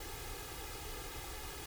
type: noise with comb filter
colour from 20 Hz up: pink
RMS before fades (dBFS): -45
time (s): 0-1.66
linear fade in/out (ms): 5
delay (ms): 2.4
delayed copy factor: +1
effects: none